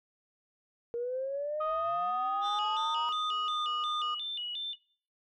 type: linear sweep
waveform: sine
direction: up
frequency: 466.2 to 949 Hz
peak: -31 dBFS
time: 0.94-3.09 s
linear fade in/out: 0 ms
type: tone with pitch glide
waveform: sine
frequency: 1244.5 to 1225.2 Hz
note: D#6 to D#6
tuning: 0 to -27 cents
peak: -30 dBFS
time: 1.6-4.15 s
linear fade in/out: 10 ms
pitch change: -27 cents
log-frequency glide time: 3.45-3.63 s
type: tone with vibrato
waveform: sine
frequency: 3223 Hz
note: G7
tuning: 47 cents sharp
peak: -34 dBFS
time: 2.41-4.76 s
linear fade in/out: 50 ms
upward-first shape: square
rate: 2.8 Hz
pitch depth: 170 cents each way
effects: noise-tail reverb RT60 0.5 s tail -20 dB re dry + tanh soft clip ceiling -24 dBFS